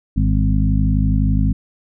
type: harmonic tone with a mistuned harmonic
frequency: 51.91 Hz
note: G#1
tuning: in tune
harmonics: 1 / 2 / 3 / 4 / 5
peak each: -16 / -19 / -21 / -22 / -23 dBFS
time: 0.16-1.53 s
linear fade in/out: 10 ms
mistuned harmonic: 4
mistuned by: -41 cents
effects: none